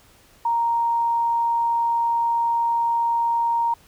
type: tone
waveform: sine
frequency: 932.3 Hz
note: A#5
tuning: in tune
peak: -18 dBFS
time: 0.45-3.74 s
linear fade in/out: 5 ms
effects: pink hiss -54 dBFS RMS until 3.87 s